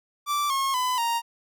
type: tone with pitch steps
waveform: 45% pulse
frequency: 1168 / 1083.5 / 1005.1 / 932.4 Hz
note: D6 / C#6 / B5 / A#5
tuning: -10 / -40 / +30 / 0 cents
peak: -23 dBFS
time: 0.26-1.22 s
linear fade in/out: 50 ms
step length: 240 ms
effects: none